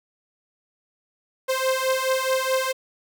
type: beating tone pair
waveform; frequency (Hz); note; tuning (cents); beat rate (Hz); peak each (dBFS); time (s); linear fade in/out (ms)
sawtooth; 521 / 525.7; C5 / C5; -7 / +8; 4.7; -20; 1.48-2.73; 20
effects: none